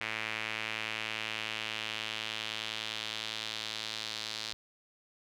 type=tone with band-pass filter sweep; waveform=sawtooth; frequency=109.8 Hz; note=A2; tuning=3 cents flat; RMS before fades=-38 dBFS; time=0.01-4.53 s; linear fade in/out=0 ms; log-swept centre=2300 to 4200 Hz; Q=2.5; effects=none